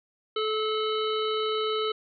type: harmonic tone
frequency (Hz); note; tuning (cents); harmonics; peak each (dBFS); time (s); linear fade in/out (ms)
433.2; A4; -27; 1 / 3 / 5 / 7 / 9 / 10; -27 / -31 / -42 / -34 / -37 / -47; 0.36-1.92; 5
effects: none